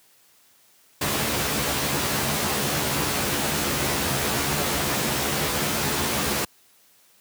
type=noise with comb filter; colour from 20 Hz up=pink; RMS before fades=-24 dBFS; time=1.01-6.45 s; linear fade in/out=5 ms; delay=14 ms; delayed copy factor=+0.75; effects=white hiss -58 dBFS RMS until 7.2 s + high-pass 100 Hz 12 dB/octave